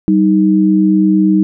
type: tone pair together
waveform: sine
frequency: 192.95 / 312.6 Hz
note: G3 / D#4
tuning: -27 / +8 cents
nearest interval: minor sixth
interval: 835 cents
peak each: -10 dBFS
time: 0.08-1.43 s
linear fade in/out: 0 ms
effects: none